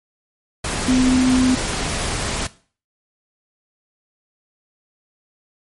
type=tone in noise; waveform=sine; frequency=255.4 Hz; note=C4; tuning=42 cents flat; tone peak=-13 dBFS; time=0.88-1.55 s; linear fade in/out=5 ms; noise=pink; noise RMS=-23 dBFS; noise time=0.64-2.47 s; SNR=+7 dB; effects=noise-tail reverb RT60 0.4 s tail -17 dB re dry + MP3 48 kbps